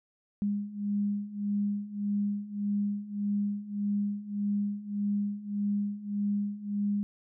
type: beating tone pair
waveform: sine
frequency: 203 / 204.7 Hz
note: G#3 / G#3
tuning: -39 / -25 cents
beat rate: 1.7 Hz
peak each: -33 / -30 dBFS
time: 0.42-7.03 s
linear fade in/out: 0 ms
effects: none